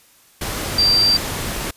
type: tone in noise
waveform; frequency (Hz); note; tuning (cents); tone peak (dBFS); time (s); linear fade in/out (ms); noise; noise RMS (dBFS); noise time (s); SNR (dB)
sine; 4699; D8; 0; -12; 0.78-1.17; 5; pink; -25; 0.41-1.71; +10
effects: white hiss -52 dBFS RMS until 1.76 s + resampled to 32000 Hz